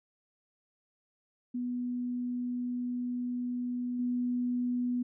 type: tone with level steps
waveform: sine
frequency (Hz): 245.9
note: B3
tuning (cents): -7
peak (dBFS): -31 / -28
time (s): 1.54-5.03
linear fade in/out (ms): 10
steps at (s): 3.99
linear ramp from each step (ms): 5
effects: none